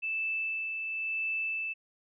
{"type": "tone with tremolo", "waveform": "sine", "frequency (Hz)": 2637, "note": "E7", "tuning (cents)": 0, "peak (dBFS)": -29, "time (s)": [0.02, 1.74], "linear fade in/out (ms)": 20, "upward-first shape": "sine", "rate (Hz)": 0.97, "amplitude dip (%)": 35, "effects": []}